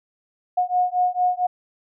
sine beating tone pair, 722 / 726.4 Hz, F#5 / F#5, -43 / -32 cents, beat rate 4.4 Hz, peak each -21 dBFS, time 0.57-1.47 s, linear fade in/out 10 ms, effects none

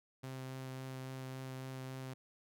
sawtooth tone with vibrato, 131.1 Hz, C3, 4 cents sharp, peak -39 dBFS, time 0.23-2.14 s, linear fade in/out 10 ms, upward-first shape triangle, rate 3.6 Hz, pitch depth 11 cents each way, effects none

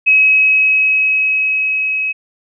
sine tone with level ramp, 2555 Hz, D#7, 45 cents sharp, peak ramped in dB -6 to -15 dBFS, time 0.06-2.13 s, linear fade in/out 20 ms, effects none

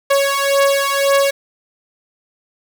sawtooth beating tone pair, 554.4 / 556.3 Hz, C#5 / C#5, 0 / +6 cents, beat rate 1.9 Hz, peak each -12 dBFS, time 0.1-1.31 s, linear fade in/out 10 ms, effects none

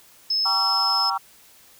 sine tone, 5200 Hz, E8, 24 cents flat, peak -19 dBFS, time 0.3-1.1 s, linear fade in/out 5 ms
sine chord, G diminished seventh, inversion none, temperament just, 784 / 940.8 / 1128.9 / 1354.7 Hz, G5 / Bb5 / Db6 / Fb6, 0 / +16 / +31 / +47 cents, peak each -27 dBFS, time 0.45-1.18 s, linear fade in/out 10 ms
effects tanh soft clip ceiling -12 dBFS + white hiss -52 dBFS RMS until 1.79 s

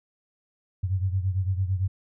sine beating tone pair, 92.5 / 101.4 Hz, F#2 / G#2, 0 / -41 cents, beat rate 8.9 Hz, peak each -24 / -29 dBFS, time 0.83-1.88 s, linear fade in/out 10 ms, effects none

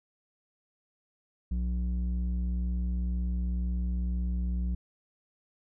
square tone with low-pass filter, 61 Hz, B1, 21 cents flat, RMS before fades -30 dBFS, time 1.51-4.75 s, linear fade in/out 5 ms, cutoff 150 Hz, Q 2, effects none

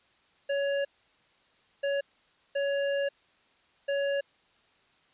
square tone bursts at uneven times, 560 Hz, C#5, 18 cents sharp, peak -27 dBFS, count 4, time 0.49-0.85 / 1.83-2.01 / 2.55-3.09 / 3.88-4.21 s, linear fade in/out 10 ms, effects white hiss -65 dBFS RMS until 5.13 s + resampled to 8000 Hz

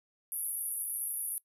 white band-pass noise, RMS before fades -36 dBFS, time 0.32-1.38 s, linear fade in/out 0 ms, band 10000 to 12000 Hz, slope 96 dB/octave, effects noise-tail reverb RT60 0.1 s tail -21 dB re dry

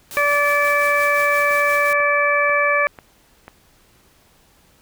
white noise with tremolo, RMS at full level -33 dBFS, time 0.11-1.93 s, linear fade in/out 0 ms, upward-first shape sine, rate 5.7 Hz, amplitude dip 45%
harmonic tone, 579 Hz, D5, 25 cents flat, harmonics 1 / 2 / 3 / 4, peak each -20 / -20 / -20 / -20 dBFS, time 0.17-2.87 s, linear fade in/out 0 ms
click train, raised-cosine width 0.5 ms, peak -21 dBFS, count 5, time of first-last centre 1.51-3.48 s, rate 2.03 Hz
effects pink hiss -55 dBFS RMS until 4.81 s

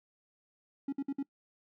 triangle tone bursts, 277.2 Hz, C#4, in tune, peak -28 dBFS, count 4, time 0.88-1.228 s, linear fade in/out 5 ms, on 45 ms, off 56 ms, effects noise-tail reverb RT60 0.1 s tail -23 dB re dry + tanh soft clip ceiling -26 dBFS

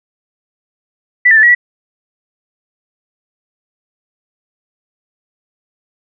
sine tone with pitch steps, 1972 / 1791 / 1746 / 1915 / 1945 Hz, B6 / A6 / A6 / A#6 / B6, -3 / +30 / -14 / +46 / -27 cents, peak -4 dBFS, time 1.25-1.55 s, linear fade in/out 10 ms, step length 60 ms, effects none

